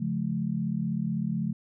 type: chord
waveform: sine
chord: Db augmented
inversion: none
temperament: equal with one note detuned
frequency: 138.59 / 174.61 / 214.6 Hz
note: Db3 / F3 / A3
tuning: 0 / 0 / -43 cents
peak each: -33 / -30 / -30 dBFS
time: 0-1.53 s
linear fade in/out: 10 ms
effects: none